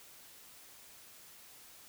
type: silence
effects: white hiss -56 dBFS RMS until 1.88 s